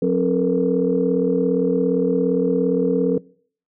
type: tone cluster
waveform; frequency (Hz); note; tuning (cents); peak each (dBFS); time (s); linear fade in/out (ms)
sine; 181.2 / 267 / 438.8 / 476.2; F#3 / C4 / A4 / A#4; -36 / +35 / -5 / +37; -21; 0.02-3.18; 5
effects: noise-tail reverb RT60 0.5 s tail -22 dB re dry + tanh soft clip ceiling -6 dBFS